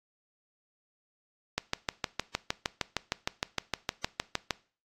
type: click train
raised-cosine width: 0.2 ms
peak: -10 dBFS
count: 20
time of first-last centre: 1.58-4.508 s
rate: 6.49 Hz
effects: noise-tail reverb RT60 0.4 s tail -21 dB re dry + AAC 48 kbps